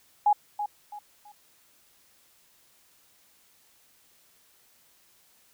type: tone with echo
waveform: sine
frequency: 830.6 Hz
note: G#5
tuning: in tune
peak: -17 dBFS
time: 0.26-0.33 s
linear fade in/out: 5 ms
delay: 330 ms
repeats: 3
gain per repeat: -10 dB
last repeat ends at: 1.32 s
effects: white hiss -62 dBFS RMS until 5.53 s

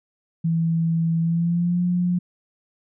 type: tone with pitch glide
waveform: sine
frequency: 164.81 to 177.66 Hz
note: E3 to F3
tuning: 0 to +30 cents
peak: -18 dBFS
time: 0.44-2.19 s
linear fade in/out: 10 ms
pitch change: +130 cents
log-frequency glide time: 1.2-1.83 s
effects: none

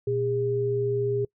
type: tone pair together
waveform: sine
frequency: 120.7 / 406.3 Hz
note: B2 / G#4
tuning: -39 / -38 cents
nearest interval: octave + major sixth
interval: 2101 cents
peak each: -29 / -24 dBFS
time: 0.07-1.25 s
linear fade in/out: 5 ms
effects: noise-tail reverb RT60 0.1 s tail -25 dB re dry

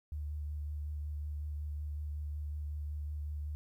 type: tone with vibrato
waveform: sine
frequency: 74.4 Hz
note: D2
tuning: 23 cents sharp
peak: -36 dBFS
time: 0.12-3.55 s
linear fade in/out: 0 ms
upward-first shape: sine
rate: 5.4 Hz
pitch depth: 18 cents each way
effects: 12-bit

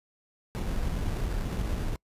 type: noise with sample-and-hold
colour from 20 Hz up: brown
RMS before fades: -30 dBFS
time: 0.55-1.96 s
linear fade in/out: 0 ms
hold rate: 3150 Hz
effects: noise-tail reverb RT60 0.1 s tail -26 dB re dry + resampled to 32000 Hz

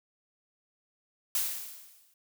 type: noise with exponential decay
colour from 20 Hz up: blue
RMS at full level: -27 dBFS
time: 1.35-2.14 s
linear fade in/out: 2 ms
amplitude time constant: 170 ms
effects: none

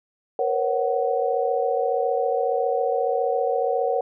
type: tone cluster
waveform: sine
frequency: 469.3 / 504 / 551 / 746 Hz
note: A#4 / B4 / C#5 / F#5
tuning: +12 / +35 / -11 / +14 cents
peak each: -24 / -30 / -25 / -25 dBFS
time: 0.39-4.01 s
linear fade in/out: 2 ms
effects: none

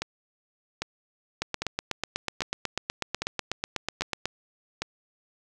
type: two click trains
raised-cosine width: 0.2 ms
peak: -10 / -12 dBFS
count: 24 / 7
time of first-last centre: 1.42-4.256 / 0.02-4.82 s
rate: 8.11 / 1.25 Hz
effects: none

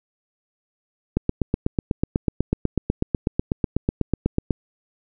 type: click train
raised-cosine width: 3 ms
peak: -6 dBFS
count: 28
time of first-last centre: 1.17-4.507 s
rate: 8.09 Hz
effects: none

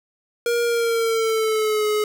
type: tone with pitch glide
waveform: square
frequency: 472.7 to 423.6 Hz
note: A#4 to G#4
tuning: +24 to +34 cents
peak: -19 dBFS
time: 0.46-2.04 s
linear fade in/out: 2 ms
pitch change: -190 cents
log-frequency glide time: 0.64-1.86 s
effects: none

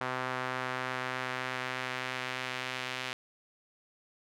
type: tone with band-pass filter sweep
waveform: sawtooth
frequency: 128.1 Hz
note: C3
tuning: 36 cents flat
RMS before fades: -36 dBFS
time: 0.01-3.13 s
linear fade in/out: 0 ms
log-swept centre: 1300 to 2700 Hz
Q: 1.2
effects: none

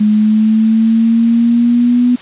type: exponential sweep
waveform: sine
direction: up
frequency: 210.6 to 246.9 Hz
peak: -7 dBFS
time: 0-2.16 s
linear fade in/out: 10 ms
effects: white hiss -34 dBFS RMS until 2.21 s + resampled to 8000 Hz

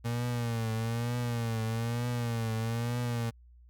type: tone with vibrato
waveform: 35% pulse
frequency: 116.54 Hz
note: A#2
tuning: in tune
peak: -28 dBFS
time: 0.04-3.31 s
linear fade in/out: 20 ms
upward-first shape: triangle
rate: 1.1 Hz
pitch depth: 87 cents each way
effects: added 60 Hz sine -53 dBFS peak until 3.69 s

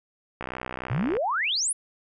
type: click train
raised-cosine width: 0.5 ms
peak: -17 dBFS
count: 49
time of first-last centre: 0.41-1.168 s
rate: 63.3 Hz
type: exponential sweep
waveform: sine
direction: up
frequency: 106.3 to 10850 Hz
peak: -23 dBFS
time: 0.9-1.73 s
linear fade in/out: 10 ms
effects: none

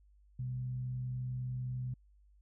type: tone with frequency modulation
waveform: sine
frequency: 126.3 Hz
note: B2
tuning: 39 cents sharp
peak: -35 dBFS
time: 0.39-1.94 s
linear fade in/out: 5 ms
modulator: 71.1 Hz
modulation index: 0.25
effects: added 50 Hz sine -61 dBFS peak until 2.41 s

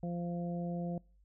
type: harmonic tone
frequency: 173.3 Hz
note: F3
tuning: 13 cents flat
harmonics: 1 / 2 / 3 / 4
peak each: -35 / -46 / -44 / -46 dBFS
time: 0.03-0.98 s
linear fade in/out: 2 ms
effects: noise-tail reverb RT60 0.4 s tail -26 dB re dry + added 50 Hz sine -62 dBFS peak until 1.24 s

